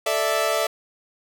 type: chord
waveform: sawtooth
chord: A suspended fourth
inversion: none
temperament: equal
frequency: 440 / 587.3 / 659.3 Hz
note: A4 / D5 / E5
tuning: 0 / 0 / 0 cents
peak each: -24 / -21 / -19 dBFS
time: 0.06-0.67 s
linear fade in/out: 5 ms
effects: none